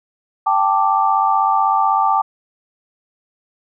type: chord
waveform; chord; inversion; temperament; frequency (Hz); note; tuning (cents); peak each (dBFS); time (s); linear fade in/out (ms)
sine; G suspended second; none; equal; 784 / 880 / 1174.7; G5 / A5 / D6; 0 / 0 / 0; -17; 0.46-2.22; 10
effects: none